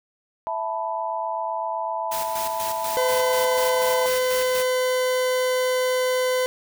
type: chord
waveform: sine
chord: E suspended fourth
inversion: none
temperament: equal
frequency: 659.3 / 880 / 987.8 Hz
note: E5 / A5 / B5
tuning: 0 / 0 / 0 cents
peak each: -29 / -28 / -29 dBFS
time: 0.47-4.06 s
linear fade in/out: 0 ms
type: noise with tremolo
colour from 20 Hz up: white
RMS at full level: -31 dBFS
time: 2.11-4.63 s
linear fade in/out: 10 ms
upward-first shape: square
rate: 4.1 Hz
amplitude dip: 55%
type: tone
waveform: 40% pulse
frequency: 508 Hz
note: B4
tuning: 49 cents sharp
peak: -19 dBFS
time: 2.97-6.46 s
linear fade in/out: 0 ms
effects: none